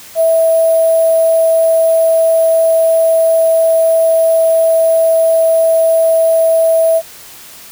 sine tone with sample-and-hold, 653 Hz, E5, 17 cents flat, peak -7 dBFS, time 0.15-7.02 s, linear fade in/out 50 ms, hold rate 11025 Hz, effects white hiss -35 dBFS RMS until 7.71 s

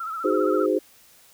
sine tone with vibrato, 1318.5 Hz, E6, in tune, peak -28 dBFS, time 0-0.66 s, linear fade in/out 5 ms, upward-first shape sine, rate 15 Hz, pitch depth 70 cents each way
sine chord, Ab dominant seventh, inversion second, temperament equal with one note detuned, 311.1 / 370 / 415.3 / 517.5 Hz, Eb4 / Gb4 / Ab4 / C5, 0 / 0 / 0 / -19 cents, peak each -25 / -24 / -24 / -25 dBFS, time 0.24-0.79 s, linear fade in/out 10 ms
effects white hiss -54 dBFS RMS until 1.33 s

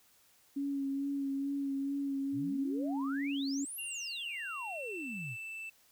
sine tone with vibrato, 277.2 Hz, C#4, in tune, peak -32 dBFS, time 0.56-3.65 s, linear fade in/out 10 ms, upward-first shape sine, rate 2.3 Hz, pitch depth 24 cents each way
sine exponential two-way sweep, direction up then down, 107.4 to 11840 to 107.4 Hz, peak -40 dBFS, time 2.32-5.37 s, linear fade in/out 50 ms, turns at 3.78 s
triangle tone with pitch glide, 2779 to 2650 Hz, F7 to E7, -9 to +9 cents, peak -39 dBFS, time 3.78-5.7 s, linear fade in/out 10 ms, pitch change -82 cents, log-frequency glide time 4.36-5.17 s
effects white hiss -66 dBFS RMS until 5.91 s

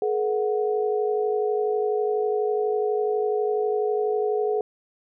sine tone cluster, 425 / 477.1 / 735 Hz, G#4 / A#4 / F#5, +40 / +40 / -12 cents, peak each -22 / -29 / -30 dBFS, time 0.02-4.61 s, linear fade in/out 2 ms, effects none

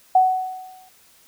sine tone with exponential decay, 746 Hz, F#5, 14 cents sharp, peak -9 dBFS, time 0.15-0.89 s, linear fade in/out 5 ms, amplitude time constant 160 ms, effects white hiss -54 dBFS RMS until 1.27 s

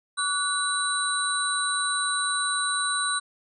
sine tone cluster, 1140 / 1468 / 3952 / 8630 Hz, C#6 / F#6 / B7 / C#9, +48 / -14 / 0 / -47 cents, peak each -29 dBFS, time 0.17-3.2 s, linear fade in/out 20 ms, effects none

